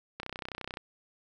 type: click train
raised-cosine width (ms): 0.3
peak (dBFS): -21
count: 19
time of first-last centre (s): 0.2-0.771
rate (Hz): 31.5
effects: none